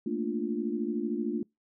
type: chord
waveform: sine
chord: Bb major seventh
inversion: third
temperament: equal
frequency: 220 / 233.1 / 293.7 / 349.2 Hz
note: A3 / Bb3 / D4 / F4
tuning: 0 / 0 / 0 / 0 cents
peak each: -34 dBFS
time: 0.06-1.43 s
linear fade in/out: 5 ms
effects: noise-tail reverb RT60 0.2 s tail -26 dB re dry